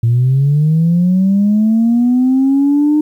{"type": "linear sweep", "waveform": "sine", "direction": "up", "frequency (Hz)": [113.6, 304.5], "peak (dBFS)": -7, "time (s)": [0.03, 3.01], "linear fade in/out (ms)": 5, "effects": ["tanh soft clip ceiling -5 dBFS", "8-bit"]}